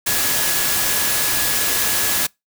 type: tone in noise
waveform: sine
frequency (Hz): 1687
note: G#6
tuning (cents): +27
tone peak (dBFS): -29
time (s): 0.06-2.27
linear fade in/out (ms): 10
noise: white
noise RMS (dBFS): -19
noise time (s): 0.06-2.27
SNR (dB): -13
effects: noise-tail reverb RT60 0.2 s tail -26 dB re dry